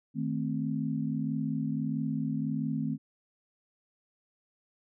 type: chord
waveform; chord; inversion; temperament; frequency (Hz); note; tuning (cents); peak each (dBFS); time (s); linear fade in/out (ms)
sine; A diminished; second; equal; 155.56 / 220 / 261.6; Eb3 / A3 / C4; 0 / 0 / 0; -33; 0.14-2.98; 50
effects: none